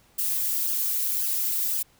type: noise with flanger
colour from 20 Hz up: violet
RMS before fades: -26 dBFS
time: 0.18-1.83 s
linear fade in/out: 10 ms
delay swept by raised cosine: 0.62 to 5.82 ms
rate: 1.9 Hz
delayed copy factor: +0.7
effects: pink hiss -60 dBFS RMS until 1.99 s